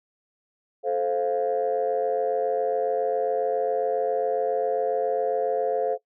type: chord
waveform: sine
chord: F major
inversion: first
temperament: just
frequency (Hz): 436.5 / 523.8 / 698.5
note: A4 / C5 / F5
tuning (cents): -14 / +2 / 0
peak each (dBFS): -25 / -25 / -27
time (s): 0.83-5.98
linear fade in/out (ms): 50
effects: noise-tail reverb RT60 0.1 s tail -19 dB re dry + tanh soft clip ceiling -15 dBFS

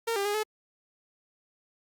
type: tone with pitch steps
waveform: sawtooth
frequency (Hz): 459.2 / 398.9 / 411.8 / 429.5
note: A#4 / G4 / G#4 / A4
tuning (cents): -26 / +30 / -15 / -42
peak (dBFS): -23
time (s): 0.07-0.434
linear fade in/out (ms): 10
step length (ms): 91
effects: Opus 48 kbps

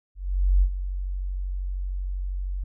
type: tone with ADSR envelope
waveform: sine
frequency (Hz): 46.43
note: F#1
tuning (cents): +7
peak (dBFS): -14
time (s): 0.15-2.64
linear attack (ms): 470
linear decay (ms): 69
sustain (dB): -12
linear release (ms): 7
effects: none

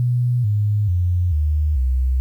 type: tone with pitch steps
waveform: sine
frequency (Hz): 122.6 / 104.29 / 88.72 / 75.47 / 64.2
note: B2 / G#2 / F2 / D2 / C2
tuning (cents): -12 / +8 / +28 / +48 / -32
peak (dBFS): -15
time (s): 0-2.2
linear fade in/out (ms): 0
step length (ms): 440
effects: 9-bit

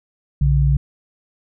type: tone pair together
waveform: sine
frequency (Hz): 61.3 / 141.16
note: B1 / C#3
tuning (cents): -12 / +32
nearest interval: octave + major second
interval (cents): 1444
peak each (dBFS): -15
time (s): 0.41-0.77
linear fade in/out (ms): 5
effects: none

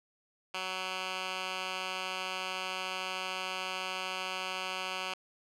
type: tone with band-pass filter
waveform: 10% pulse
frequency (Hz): 186.5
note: F#3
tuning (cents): +14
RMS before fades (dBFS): -37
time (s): 0.54-5.14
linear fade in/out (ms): 5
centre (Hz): 2600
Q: 1.1
effects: none

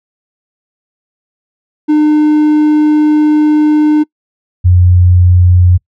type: tone pair in turn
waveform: triangle / sine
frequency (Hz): 302.7 / 89.53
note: D#4 / F2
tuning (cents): -48 / +44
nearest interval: octave + major sixth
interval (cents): 2108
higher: first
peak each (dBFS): -3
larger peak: neither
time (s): 1.88-4.04 / 4.64-5.78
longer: first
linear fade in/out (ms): 20
effects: noise-tail reverb RT60 0.1 s tail -25 dB re dry

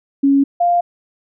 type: tone pair in turn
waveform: sine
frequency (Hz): 277.2 / 698.5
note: C#4 / F5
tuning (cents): 0 / 0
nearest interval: octave + major third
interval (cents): 1600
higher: second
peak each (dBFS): -9 / -11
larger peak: first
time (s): 0.23-0.44 / 0.6-0.81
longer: neither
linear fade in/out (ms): 10
effects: none

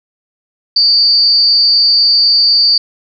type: tone with amplitude modulation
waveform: sine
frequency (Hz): 4614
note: D8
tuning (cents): -31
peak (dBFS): -3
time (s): 0.76-2.78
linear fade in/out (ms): 5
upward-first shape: sine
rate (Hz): 276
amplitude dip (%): 70
effects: none

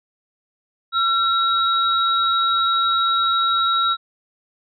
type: tone pair together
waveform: sine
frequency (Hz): 1353 / 3822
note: E6 / A#7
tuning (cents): +45 / +43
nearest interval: octave + tritone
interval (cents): 1798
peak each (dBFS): -17 / -21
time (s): 0.92-3.97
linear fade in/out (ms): 50
effects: none

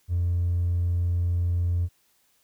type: tone with hard clipping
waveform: sine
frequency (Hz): 87.31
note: F2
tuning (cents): 0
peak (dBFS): -22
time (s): 0.08-1.89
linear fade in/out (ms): 50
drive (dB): 1
effects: white hiss -66 dBFS RMS until 2.43 s

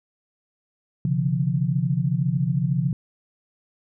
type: tone cluster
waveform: sine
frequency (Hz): 130.4 / 144.2 / 172.3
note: C3 / D3 / F3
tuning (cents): -5 / -31 / -23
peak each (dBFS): -24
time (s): 1.05-2.93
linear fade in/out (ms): 2
effects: none

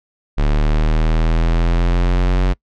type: linear sweep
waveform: square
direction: up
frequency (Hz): 36.5 to 46.25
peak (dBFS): -13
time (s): 0.37-2.54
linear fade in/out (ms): 20
effects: noise-tail reverb RT60 0.1 s tail -25 dB re dry + low-pass 4000 Hz 12 dB/octave

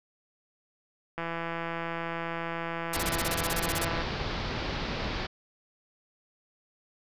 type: click train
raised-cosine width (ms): 0.5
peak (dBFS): -19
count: 475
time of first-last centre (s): 1.18-4.018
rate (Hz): 167
type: noise bursts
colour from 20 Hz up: white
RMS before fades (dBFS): -31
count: 15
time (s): 2.93-3.849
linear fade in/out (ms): 5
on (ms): 37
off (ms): 26
type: low-pass noise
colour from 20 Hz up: pink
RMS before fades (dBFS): -33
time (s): 2.94-5.27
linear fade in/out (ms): 10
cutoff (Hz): 5000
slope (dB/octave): 48
effects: resampled to 32000 Hz

